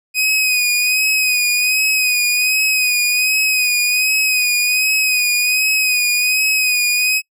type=tone with vibrato; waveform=sawtooth; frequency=2500 Hz; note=D#7; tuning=8 cents sharp; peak=-10 dBFS; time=0.14-7.22 s; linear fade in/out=50 ms; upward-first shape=sine; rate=1.3 Hz; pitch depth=39 cents each way; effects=noise-tail reverb RT60 0.1 s tail -24 dB re dry